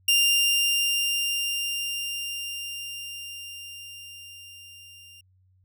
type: tone with level ramp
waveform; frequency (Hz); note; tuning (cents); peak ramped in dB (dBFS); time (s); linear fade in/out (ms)
sawtooth; 2794; F7; 0; -14 to -44; 0.08-5.21; 5
effects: added 93 Hz sine -59 dBFS peak until 5.64 s